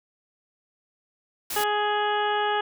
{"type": "noise", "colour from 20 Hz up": "white", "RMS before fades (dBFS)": -31, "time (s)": [1.5, 1.64], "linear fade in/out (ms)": 5}
{"type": "harmonic tone", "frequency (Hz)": 417.2, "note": "G#4", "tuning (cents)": 8, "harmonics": [1, 2, 3, 4, 5, 6, 7, 8], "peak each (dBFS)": [-28, -25, -31, -30, -42, -43, -34, -40], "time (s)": [1.56, 2.61], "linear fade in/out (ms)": 5}
{"effects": []}